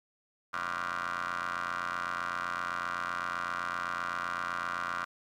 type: ring-modulated tone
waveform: 20% pulse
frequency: 87.8 Hz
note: F2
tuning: 10 cents sharp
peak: -25 dBFS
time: 0.53-5.05 s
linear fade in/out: 10 ms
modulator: 1290 Hz
effects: low-pass 7000 Hz 12 dB/octave + 11-bit